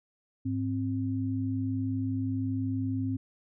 sine tone pair together, 104.2 / 263.4 Hz, G#2 / C4, +6 / +12 cents, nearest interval octave + major third, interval 1606 cents, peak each -31 / -30 dBFS, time 0.45-3.17 s, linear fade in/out 10 ms, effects none

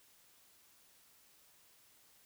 silence, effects white hiss -66 dBFS RMS until 2.25 s

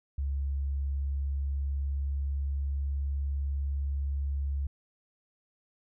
sine tone with pitch glide, 69.3 to 69.82 Hz, C#2 to C#2, 0 to +13 cents, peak -28 dBFS, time 0.18-4.67 s, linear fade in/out 5 ms, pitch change +13 cents, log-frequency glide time 0.64-3.23 s, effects none

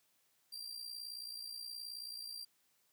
40% pulse tone with amplitude modulation, 4728 Hz, D8, 11 cents sharp, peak -40 dBFS, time 0.52-2.45 s, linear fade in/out 10 ms, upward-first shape sine, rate 58.8 Hz, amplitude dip 65%, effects white hiss -75 dBFS RMS until 2.92 s + high-pass 100 Hz 12 dB/octave

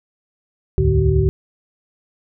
sine tone cluster, 68.5 / 78.5 / 107.3 / 149 / 381.3 Hz, C#2 / D#2 / A2 / D3 / G4, -20 / +16 / -43 / +25 / -48 cents, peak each -19 dBFS, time 0.78-1.29 s, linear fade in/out 0 ms, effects none

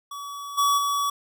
square tone with level steps, 1137 Hz, C#6, 44 cents sharp, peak -34 / -19 / -23 dBFS, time 0.11-1.1 s, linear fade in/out 5 ms, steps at 0.57 / 0.77 s, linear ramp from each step 20 ms, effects none

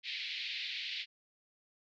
white band-pass noise, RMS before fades -40 dBFS, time 0.03-1.06 s, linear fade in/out 50 ms, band 2000 to 4300 Hz, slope 48 dB/octave, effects none

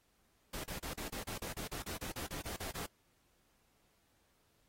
pink noise bursts, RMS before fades -43 dBFS, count 16, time 0.53-2.86 s, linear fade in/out 5 ms, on 110 ms, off 38 ms, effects pink hiss -74 dBFS RMS until 4.68 s + AAC 48 kbps

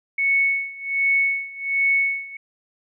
sine tone with tremolo, 2212 Hz, C#7, 4 cents flat, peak -15 dBFS, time 0.18-2.37 s, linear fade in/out 5 ms, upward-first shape sine, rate 1.3 Hz, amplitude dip 90%, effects none

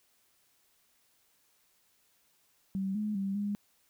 sine tone with pitch steps, 192.8 / 211.5 / 195.5 / 204.3 Hz, G3 / G#3 / G3 / G#3, -28 / +32 / -4 / -28 cents, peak -30 dBFS, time 2.75-3.55 s, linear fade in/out 0 ms, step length 200 ms, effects white hiss -70 dBFS RMS until 3.89 s

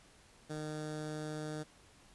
15% pulse tone with notch filter, 153.2 Hz, D#3, 27 cents flat, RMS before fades -41 dBFS, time 0.49-1.64 s, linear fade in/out 20 ms, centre 2500 Hz, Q 1.8, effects pink hiss -62 dBFS RMS until 2.14 s + resampled to 24000 Hz

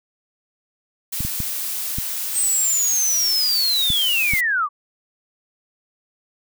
blue noise, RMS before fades -26 dBFS, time 1.12-4.41 s, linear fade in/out 10 ms
clicks, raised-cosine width 5 ms, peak -14 dBFS, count 6, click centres 1.206 / 1.25 / 1.403 / 1.985 / 3.903 / 4.336 s
sine linear sweep, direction down, 8372 to 1108.7 Hz, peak -17 dBFS, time 2.33-4.69 s, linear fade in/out 50 ms
effects none

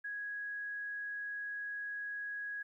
sine tone, 1661.2 Hz, G#6, in tune, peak -38 dBFS, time 0.04-2.63 s, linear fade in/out 10 ms, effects 13-bit

